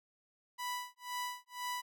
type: tone with tremolo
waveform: sawtooth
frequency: 987.8 Hz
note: B5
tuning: in tune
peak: -32 dBFS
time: 0.58-1.82 s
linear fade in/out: 20 ms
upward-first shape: sine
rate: 2 Hz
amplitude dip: 100%
effects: none